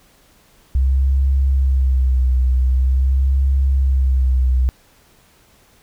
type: tone with vibrato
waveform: sine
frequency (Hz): 65.41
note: C2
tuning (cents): 0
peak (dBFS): -12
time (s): 0.75-4.69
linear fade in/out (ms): 0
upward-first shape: sine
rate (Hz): 0.45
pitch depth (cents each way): 54
effects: pink hiss -53 dBFS RMS until 5.82 s